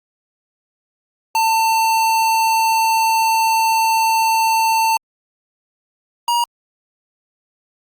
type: tone pair in turn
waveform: square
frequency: 896 / 949.9 Hz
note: A5 / A#5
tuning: +31 / +32 cents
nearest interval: minor second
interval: 101 cents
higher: second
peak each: -14 / -15 dBFS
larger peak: first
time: 1.35-4.97 / 6.28-6.44 s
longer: first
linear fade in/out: 2 ms
effects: Opus 48 kbps